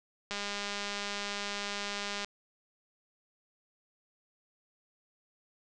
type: click train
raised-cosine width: 0.2 ms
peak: -19 dBFS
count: 394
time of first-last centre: 0.31-2.246 s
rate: 203 Hz
effects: resampled to 22050 Hz